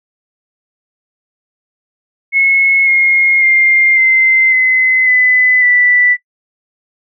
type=tone with pitch steps; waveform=sine; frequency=2182 / 2146 / 2110 / 2075 / 2041 / 2007 / 1973.4 Hz; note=C#7 / C7 / C7 / C7 / C7 / B6 / B6; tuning=-28 / +43 / +14 / -15 / -44 / +27 / -2 cents; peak=-7 dBFS; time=2.32-6.17 s; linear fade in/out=50 ms; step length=550 ms; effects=noise-tail reverb RT60 0.1 s tail -19 dB re dry